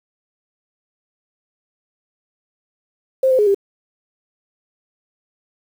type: tone with pitch steps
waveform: sine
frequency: 526 / 517 / 418.1 / 396.8 Hz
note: C5 / C5 / G#4 / G4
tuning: +9 / -21 / +12 / +21 cents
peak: -11 dBFS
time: 3.23-3.546 s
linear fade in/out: 5 ms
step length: 79 ms
effects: 7-bit